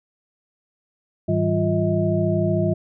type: tone cluster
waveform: sine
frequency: 103.3 / 159.1 / 192.4 / 350 / 636 Hz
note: G#2 / D#3 / G3 / F4 / D#5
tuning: -9 / +39 / -32 / +4 / +38 cents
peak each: -24 dBFS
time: 1.28-2.74 s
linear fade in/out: 10 ms
effects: none